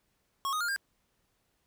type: tone with pitch steps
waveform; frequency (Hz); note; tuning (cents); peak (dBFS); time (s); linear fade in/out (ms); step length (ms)
square; 1096 / 1244.5 / 1413.1 / 1604.6; C#6 / D#6 / F6 / G6; -20 / 0 / +20 / +40; -30; 0.45-0.762; 0; 78
effects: pink hiss -75 dBFS RMS until 1.66 s